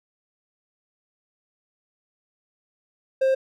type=tone; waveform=triangle; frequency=530 Hz; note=C5; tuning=22 cents sharp; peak=-15 dBFS; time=3.21-3.35 s; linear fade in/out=10 ms; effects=none